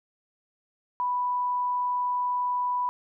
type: tone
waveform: sine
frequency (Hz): 987.8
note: B5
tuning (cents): 0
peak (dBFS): -24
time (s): 1-2.89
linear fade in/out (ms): 0
effects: none